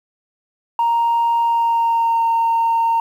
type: tone with pitch glide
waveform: sine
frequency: 932.3 to 917.9 Hz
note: A#5 to A#5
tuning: 0 to -27 cents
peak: -12 dBFS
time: 0.79-3 s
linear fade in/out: 2 ms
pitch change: -27 cents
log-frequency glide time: 1.4-2.22 s
effects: tanh soft clip ceiling -11 dBFS + 8-bit